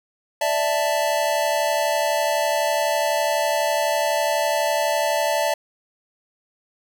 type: chord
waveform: square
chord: D suspended second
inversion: none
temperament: equal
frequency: 587.3 / 659.3 / 880 Hz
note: D5 / E5 / A5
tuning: 0 / 0 / 0 cents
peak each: -24 / -24 / -25 dBFS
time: 0.41-5.54 s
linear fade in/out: 5 ms
effects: none